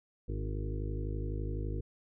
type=harmonic tone with a mistuned harmonic; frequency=51.91 Hz; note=G#1; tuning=in tune; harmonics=1 / 2 / 3 / 5 / 6 / 7 / 8 / 9; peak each=-35 / -38 / -46 / -47 / -47 / -46 / -50 / -48 dBFS; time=0.28-1.81 s; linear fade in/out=10 ms; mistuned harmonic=6; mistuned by=+20 cents; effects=none